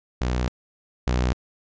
sawtooth tone pair in turn, 61.74 / 62.02 Hz, B1 / B1, 0 / +8 cents, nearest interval unison, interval 8 cents, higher second, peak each -18 / -16 dBFS, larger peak second, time 0.21-0.48 / 1.07-1.33 s, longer first, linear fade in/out 0 ms, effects resampled to 16000 Hz

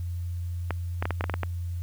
clicks, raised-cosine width 0.5 ms, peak -13 dBFS, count 9, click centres 0.707 / 1.025 / 1.055 / 1.107 / 1.209 / 1.241 / 1.297 / 1.34 / 1.433 s, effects added 87 Hz sine -29 dBFS peak until 1.82 s + white hiss -58 dBFS RMS until 1.82 s

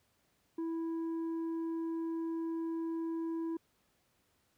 triangle tone with tanh clipping, 328.8 Hz, E4, 4 cents flat, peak -35 dBFS, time 0.58-3.57 s, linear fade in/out 5 ms, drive 9 dB, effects pink hiss -74 dBFS RMS until 4.57 s + high-pass 60 Hz 12 dB/octave

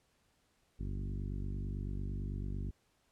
harmonic tone with a mistuned harmonic, 49 Hz, G1, in tune, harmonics 1 / 2 / 3 / 4 / 5 / 6 / 7 / 8, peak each -38 / -42 / -45 / -48 / -49 / -55 / -55 / -59 dBFS, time 0.79-2.71 s, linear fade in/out 10 ms, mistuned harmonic 1, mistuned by +62 cents, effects pink hiss -74 dBFS RMS until 3.11 s + low-pass 11000 Hz 12 dB/octave

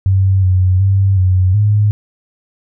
sine tone with pitch steps, 95.9 / 92.4 / 97.4 / 92.5 / 104.5 Hz, G2 / F#2 / G2 / F#2 / G#2, -37 / -2 / -11 / 0 / +11 cents, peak -8 dBFS, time 0.06-1.91 s, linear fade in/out 0 ms, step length 370 ms, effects none

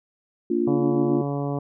sine chord, Bb major, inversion none, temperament just, 233.1 / 291.4 / 349.6 Hz, Bb3 / D4 / F4, 0 / -13 / +2 cents, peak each -26 / -25 / -22 dBFS, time 0.5-1.22 s, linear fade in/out 5 ms
harmonic tone, 142 Hz, C#3, 42 cents sharp, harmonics 1 / 2 / 3 / 4 / 5 / 6 / 7 / 8, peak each -27 / -29 / -32 / -34 / -35 / -42 / -40 / -43 dBFS, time 0.67-1.59 s, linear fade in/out 5 ms
effects none

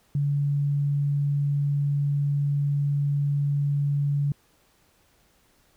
sine tone, 143 Hz, D3, 46 cents flat, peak -21 dBFS, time 0.15-4.32 s, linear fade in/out 2 ms, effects pink hiss -63 dBFS RMS until 5.76 s

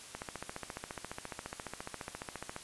click train, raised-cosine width 0.5 ms, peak -24 dBFS, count 36, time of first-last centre 0.15-2.564 s, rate 14.5 Hz, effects white hiss -50 dBFS RMS until 2.63 s + resampled to 24000 Hz

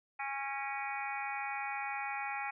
harmonic tone with a mistuned harmonic, 274.2 Hz, C#4, 19 cents flat, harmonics 3 / 4 / 5 / 6 / 7 / 8 / 9, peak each -39 / -47 / -45 / -49 / -44 / -44 / -44 dBFS, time 0.19-2.51 s, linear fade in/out 10 ms, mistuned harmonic 8, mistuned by +46 cents, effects none

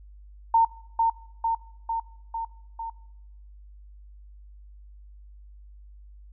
sine tone with echo, 911 Hz, A#5, 40 cents flat, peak -15 dBFS, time 0.54-0.65 s, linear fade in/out 5 ms, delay 450 ms, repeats 5, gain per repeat -3 dB, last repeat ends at 2.9 s, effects noise-tail reverb RT60 0.8 s tail -22 dB re dry + added 50 Hz sine -45 dBFS peak until 6.32 s

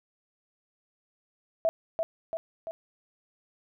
sine tone with echo, 655 Hz, E5, 11 cents flat, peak -21 dBFS, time 1.65-1.69 s, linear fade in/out 0 ms, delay 340 ms, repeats 3, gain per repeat -4 dB, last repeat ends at 2.71 s, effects none

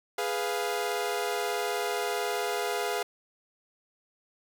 sawtooth chord, F diminished, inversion first, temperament equal, 415.3 / 493.9 / 698.5 Hz, Ab4 / Cb5 / F5, 0 / 0 / 0 cents, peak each -28 / -30 / -29 dBFS, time 0.18-3.03 s, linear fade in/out 5 ms, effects none

